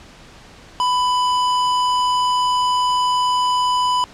square tone, 996 Hz, B5, 14 cents sharp, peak -16 dBFS, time 0.8-4.04 s, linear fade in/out 0 ms, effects pink hiss -43 dBFS RMS until 4.13 s + low-pass 6000 Hz 12 dB/octave

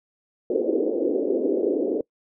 white band-pass noise, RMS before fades -23 dBFS, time 0.5-2.01 s, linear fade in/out 2 ms, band 270 to 500 Hz, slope 48 dB/octave, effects noise-tail reverb RT60 0.1 s tail -24 dB re dry

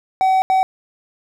triangle tone bursts at uneven times, 758 Hz, F#5, 42 cents sharp, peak -10 dBFS, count 2, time 0.21-0.42 / 0.5-0.63 s, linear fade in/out 0 ms, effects none

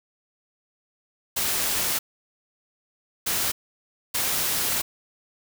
white noise bursts at uneven times, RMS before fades -25 dBFS, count 3, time 1.36-1.99 / 3.26-3.52 / 4.14-4.82 s, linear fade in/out 10 ms, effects none

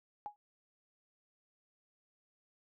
sine tone with exponential decay, 830 Hz, G#5, 1 cent flat, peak -35 dBFS, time 0.26-0.36 s, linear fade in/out 0 ms, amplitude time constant 21 ms, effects none

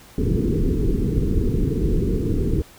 pink low-pass noise, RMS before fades -20 dBFS, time 0.18-2.62 s, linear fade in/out 2 ms, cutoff 460 Hz, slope 96 dB/octave, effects pink hiss -47 dBFS RMS until 2.78 s

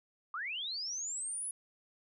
sine linear sweep, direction up, 1128 to 10490 Hz, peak -36 dBFS, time 0.34-1.51 s, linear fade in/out 2 ms, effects none

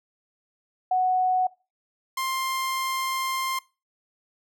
sine / sawtooth tone pair in turn, 740 / 1053.8 Hz, F#5 / C6, 0 / +12 cents, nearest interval tritone, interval 612 cents, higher second, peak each -19 / -22 dBFS, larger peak first, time 0.91-1.47 / 2.17-3.59 s, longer second, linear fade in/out 5 ms, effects noise-tail reverb RT60 0.3 s tail -22 dB re dry

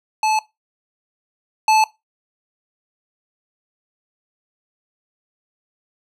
square tone pair in turn, 867 / 870.6 Hz, A5 / A5, -26 / -19 cents, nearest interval unison, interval 7 cents, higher second, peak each -16 / -12 dBFS, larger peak second, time 0.23-0.39 / 1.68-1.84 s, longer neither, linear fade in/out 2 ms, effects noise-tail reverb RT60 0.2 s tail -19 dB re dry + low-pass 8000 Hz 12 dB/octave

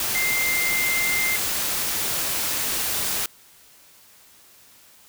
sine tone in noise, 2093 Hz, C7, in tune, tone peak -22 dBFS, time 0.15-1.36 s, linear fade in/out 2 ms, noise white, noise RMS -25 dBFS, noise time 0-3.26 s, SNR 0 dB, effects white hiss -52 dBFS RMS until 5.08 s

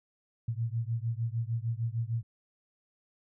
sine beating tone pair, 112.5 / 119.1 Hz, A2 / A#2, +39 / +38 cents, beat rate 6.6 Hz, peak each -32 / -33 dBFS, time 0.48-2.23 s, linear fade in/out 5 ms, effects none

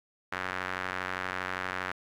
sawtooth tone with band-pass filter, 92.5 Hz, F#2, in tune, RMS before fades -35 dBFS, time 0.32-1.92 s, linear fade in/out 5 ms, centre 1600 Hz, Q 1.9, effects 10-bit

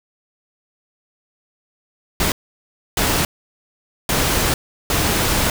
pink noise bursts at uneven times, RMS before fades -18 dBFS, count 4, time 2.2-2.32 / 2.97-3.25 / 4.09-4.54 / 4.9-5.5 s, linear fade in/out 2 ms, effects none

